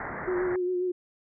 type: low-pass noise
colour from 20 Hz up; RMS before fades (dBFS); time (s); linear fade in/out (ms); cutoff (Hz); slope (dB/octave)
white; -36; 0-0.56; 2; 2000; 96
type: tone with vibrato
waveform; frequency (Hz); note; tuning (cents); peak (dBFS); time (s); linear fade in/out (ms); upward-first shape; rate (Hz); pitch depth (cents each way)
sine; 362.1; F#4; -37; -25; 0.27-0.92; 10; sine; 7.4; 30
effects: none